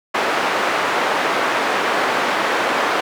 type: band-pass noise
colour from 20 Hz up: white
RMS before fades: -19 dBFS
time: 0.14-3.01 s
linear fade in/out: 10 ms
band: 350 to 1500 Hz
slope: 12 dB/octave
effects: none